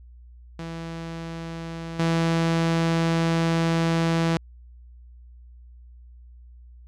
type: tone with level steps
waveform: sawtooth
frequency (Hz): 165.3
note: E3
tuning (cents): +5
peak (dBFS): -28 / -16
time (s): 0.59-4.37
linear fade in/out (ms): 2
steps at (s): 1.99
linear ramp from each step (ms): 5
effects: added 60 Hz sine -44 dBFS peak until 6.87 s + low-pass 6000 Hz 12 dB/octave